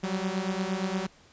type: beating tone pair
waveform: sawtooth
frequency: 185 / 193.6 Hz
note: F#3 / G3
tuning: 0 / -21 cents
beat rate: 8.6 Hz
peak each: -27 dBFS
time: 0.03-1.07 s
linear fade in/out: 10 ms
effects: pink hiss -57 dBFS RMS until 1.32 s + resampled to 16000 Hz